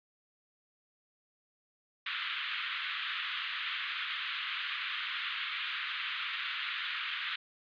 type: band-pass noise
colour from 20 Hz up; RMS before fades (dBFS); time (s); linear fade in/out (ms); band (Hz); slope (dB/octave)
white; -37; 2.06-7.36; 5; 1200 to 3600; 48
effects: resampled to 11025 Hz